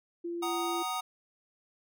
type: tone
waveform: sine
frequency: 342.7 Hz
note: F4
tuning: 33 cents flat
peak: -33 dBFS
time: 0.24-0.83 s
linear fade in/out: 10 ms
type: chord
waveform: square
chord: D# minor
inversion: first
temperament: just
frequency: 746.7 / 933.4 / 1244.5 Hz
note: F#5 / A#5 / D#6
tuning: +16 / +2 / 0 cents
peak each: -37 / -39 / -36 dBFS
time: 0.42-1.01 s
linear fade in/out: 10 ms
effects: none